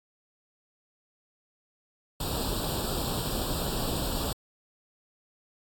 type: noise with comb filter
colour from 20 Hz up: pink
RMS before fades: -31 dBFS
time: 2.2-4.33 s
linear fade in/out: 5 ms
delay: 0.24 ms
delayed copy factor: +0.95
effects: AAC 64 kbps